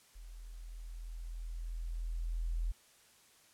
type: tone with level ramp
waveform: sine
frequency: 41.56 Hz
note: E1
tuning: 15 cents sharp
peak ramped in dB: -47 to -31 dBFS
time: 0.15-2.72 s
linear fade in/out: 10 ms
effects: white hiss -64 dBFS RMS until 3.53 s + low-pass 11000 Hz 12 dB/octave